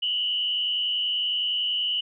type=tone with frequency modulation; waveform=sine; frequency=2960 Hz; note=F#7; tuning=in tune; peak=-23 dBFS; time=0.02-2.01 s; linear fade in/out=10 ms; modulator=90.7 Hz; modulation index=1.1; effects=none